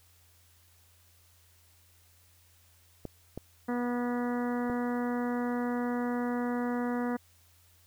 clicks, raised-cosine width 2 ms, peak -24 dBFS, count 3, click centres 3.053 / 3.376 / 4.699 s
harmonic tone, 243.1 Hz, B3, 27 cents flat, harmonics 1 / 2 / 3 / 4 / 5 / 6 / 7 / 8, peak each -30 / -36 / -40 / -42 / -44 / -46 / -47 / -48 dBFS, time 3.68-7.17 s, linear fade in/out 10 ms
effects added 86 Hz sine -63 dBFS peak until 7.86 s + white hiss -64 dBFS RMS until 7.86 s

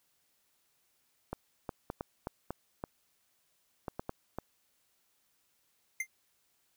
clicks, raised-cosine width 1 ms, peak -22 dBFS, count 11, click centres 1.33 / 1.692 / 1.901 / 2.009 / 2.271 / 2.506 / 2.839 / 3.882 / 3.995 / 4.094 / 4.386 s
square tone with exponential decay, 2093 Hz, C7, in tune, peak -29 dBFS, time 6-6.07 s, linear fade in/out 5 ms, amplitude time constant 15 ms
effects white hiss -74 dBFS RMS until 6.76 s

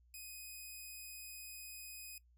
5% pulse tone, 2504 Hz, D#7, 10 cents sharp, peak -39 dBFS, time 0.14-2.18 s, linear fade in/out 2 ms, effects noise-tail reverb RT60 0.1 s tail -18 dB re dry + added 60 Hz sine -65 dBFS peak until 2.37 s

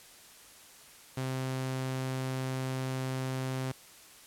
sawtooth tone, 130.81 Hz, C3, in tune, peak -28 dBFS, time 1.17-3.72 s, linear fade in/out 5 ms, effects white hiss -54 dBFS RMS until 4.26 s + low-pass 12000 Hz 12 dB/octave

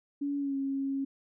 sine tone with pitch glide, 283.9 to 273 Hz, C#4 to C#4, +41 to -26 cents, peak -29 dBFS, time 0.21-1.05 s, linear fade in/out 10 ms, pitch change -67 cents, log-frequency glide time 0.38-0.56 s, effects none

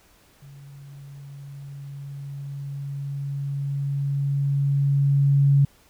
sine tone with level ramp, 140 Hz, C#3, 18 cents sharp, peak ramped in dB -42 to -13 dBFS, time 0.42-5.65 s, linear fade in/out 5 ms, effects pink hiss -57 dBFS RMS until 5.89 s

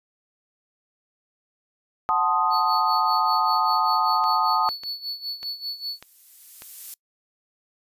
sine chord, F# diminished seventh, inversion none, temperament equal, 740 / 880 / 1046.5 / 1244.5 Hz, F#5 / A5 / C6 / Eb6, 0 / 0 / 0 / 0 cents, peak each -27 / -23 / -28 / -22 dBFS, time 2.09-4.69 s, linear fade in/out 0 ms
triangle tone with tremolo, 4435 Hz, C#8, in tune, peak -25 dBFS, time 2.5-6 s, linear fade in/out 50 ms, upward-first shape sine, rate 5.1 Hz, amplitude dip 80%
click train, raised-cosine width 0.2 ms, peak -23 dBFS, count 5, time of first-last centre 4.24-6.621 s, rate 1.68 Hz
violet noise with exponential growth, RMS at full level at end -33 dBFS, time 5.1-6.94 s, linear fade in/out 2 ms, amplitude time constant 400 ms
effects noise-tail reverb RT60 0.1 s tail -25 dB re dry + resampled to 32000 Hz

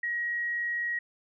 sine tone, 1898 Hz, A#6, 31 cents sharp, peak -28 dBFS, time 0.03-0.99 s, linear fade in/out 5 ms, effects none

